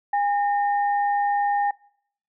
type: tone pair together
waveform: sine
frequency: 814 / 1829 Hz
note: G#5 / A#6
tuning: -35 / -33 cents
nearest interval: octave + major second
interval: 1402 cents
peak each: -19 / -31 dBFS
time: 0.13-1.71 s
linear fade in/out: 5 ms
effects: noise-tail reverb RT60 0.7 s tail -25 dB re dry